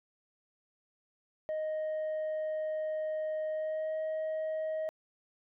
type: tone with pitch glide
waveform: sine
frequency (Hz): 622.3 to 629.5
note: D#5 to D#5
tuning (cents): 0 to +20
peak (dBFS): -29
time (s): 1.49-4.89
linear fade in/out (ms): 0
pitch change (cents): +20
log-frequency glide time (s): 3.5-3.96
effects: tanh soft clip ceiling -31 dBFS